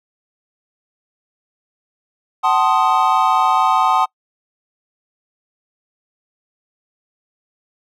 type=chord; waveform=triangle; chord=F# diminished seventh; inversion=none; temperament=equal with one note detuned; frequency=755.5 / 880 / 1046.5 / 1244.5 Hz; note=F#5 / A5 / C6 / Eb6; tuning=+36 / 0 / 0 / 0 cents; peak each=-16 dBFS; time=2.43-4.06 s; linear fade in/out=20 ms; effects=noise-tail reverb RT60 0.1 s tail -26 dB re dry